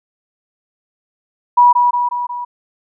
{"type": "tone with echo", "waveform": "sine", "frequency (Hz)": 972, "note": "B5", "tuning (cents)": -28, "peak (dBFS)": -5, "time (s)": [1.57, 1.73], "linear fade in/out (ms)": 10, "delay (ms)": 180, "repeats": 4, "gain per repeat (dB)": -4, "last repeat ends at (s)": 2.45, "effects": []}